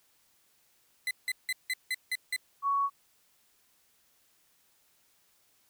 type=tone bursts; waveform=35% pulse; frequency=2025 Hz; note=B6; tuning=43 cents sharp; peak=-27 dBFS; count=7; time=1.07-2.363 s; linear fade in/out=2 ms; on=39 ms; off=170 ms
type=tone; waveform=sine; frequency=1117 Hz; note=C#6; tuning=13 cents sharp; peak=-25 dBFS; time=2.62-2.9 s; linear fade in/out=50 ms
effects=white hiss -68 dBFS RMS until 5.69 s